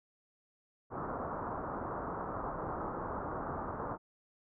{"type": "low-pass noise", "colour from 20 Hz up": "white", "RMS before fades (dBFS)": -39, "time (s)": [0.9, 3.98], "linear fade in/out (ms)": 50, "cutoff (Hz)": 1300, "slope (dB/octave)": 48, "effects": []}